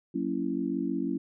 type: chord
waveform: sine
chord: F# dominant seventh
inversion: none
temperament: just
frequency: 185 / 231.2 / 277.5 / 333 Hz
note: F#3 / A#3 / C#4 / E4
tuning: 0 / -14 / +2 / +18 cents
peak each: -35 / -34 / -31 / -33 dBFS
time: 0.14-1.18 s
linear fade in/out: 10 ms
effects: none